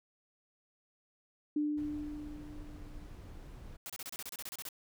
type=tone with exponential decay; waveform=sine; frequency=297.8 Hz; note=D4; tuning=24 cents sharp; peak=-28 dBFS; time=1.56-3.5 s; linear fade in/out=5 ms; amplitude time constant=420 ms
type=noise; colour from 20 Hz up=brown; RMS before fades=-48 dBFS; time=1.77-3.77 s; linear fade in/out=10 ms
type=noise bursts; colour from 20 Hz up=white; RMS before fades=-43 dBFS; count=13; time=3.86-4.688 s; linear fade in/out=0 ms; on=36 ms; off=30 ms
effects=none